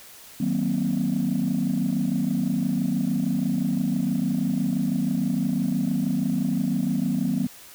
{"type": "chord", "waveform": "sine", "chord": "C half-diminished seventh", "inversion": "first", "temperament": "just", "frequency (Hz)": [156.98, 188.37, 235.5, 261.6], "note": ["Eb3", "Gb3", "Bb3", "C4"], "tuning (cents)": [16, 31, 18, 0], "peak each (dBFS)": [-29, -25, -25, -26], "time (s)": [0.4, 7.47], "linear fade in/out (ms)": 5, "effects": ["tanh soft clip ceiling -15 dBFS", "white hiss -46 dBFS RMS until 7.74 s"]}